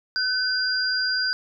sine tone pair together, 1512 / 4800 Hz, F#6 / D8, +37 / +37 cents, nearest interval octave + minor sixth, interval 2000 cents, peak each -24 dBFS, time 0.16-1.33 s, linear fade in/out 0 ms, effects none

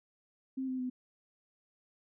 sine tone with pitch steps, 263.7 / 258.1 / 252.7 Hz, C4 / C4 / B3, +14 / -23 / +40 cents, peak -33 dBFS, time 0.57-0.9 s, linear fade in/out 10 ms, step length 110 ms, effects none

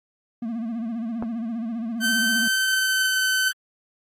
triangle tone with vibrato, 229.1 Hz, A#3, 30 cents flat, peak -24 dBFS, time 0.42-2.48 s, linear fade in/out 5 ms, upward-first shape sine, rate 15 Hz, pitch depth 89 cents each way
clicks, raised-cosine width 1 ms, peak -16 / -26 dBFS, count 2, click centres 1.225 / 1.235 s
sawtooth tone with pitch glide, 1542 to 1526.1 Hz, G6 to G6, -29 to -47 cents, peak -16 dBFS, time 2-3.53 s, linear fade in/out 50 ms, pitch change -18 cents, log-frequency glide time 2.52-3.23 s
effects AAC 48 kbps

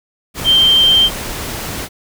sine tone in noise, 3144 Hz, G7, 4 cents sharp, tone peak -7 dBFS, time 0.44-1.1 s, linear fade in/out 50 ms, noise pink, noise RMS -24 dBFS, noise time 0.34-1.89 s, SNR +14 dB, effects none

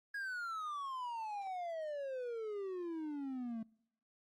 triangle exponential sweep, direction down, 1662 to 220 Hz, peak -37 dBFS, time 0.14-3.63 s, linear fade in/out 5 ms, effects noise-tail reverb RT60 0.8 s tail -26 dB re dry + Opus 24 kbps

